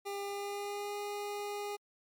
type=tone with pitch glide; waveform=25% pulse; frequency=401.2 to 410.3 Hz; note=G4 to G#4; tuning=+40 to -21 cents; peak=-33 dBFS; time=0.05-1.77 s; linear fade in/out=20 ms; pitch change=+39 cents; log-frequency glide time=0.23-0.96 s; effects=MP3 96 kbps